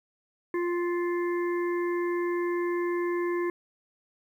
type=harmonic tone; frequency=349.2 Hz; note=F4; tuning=in tune; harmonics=1 / 3 / 5 / 6; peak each=-26 / -36 / -40 / -42 dBFS; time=0.54-3.5 s; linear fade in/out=2 ms; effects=10-bit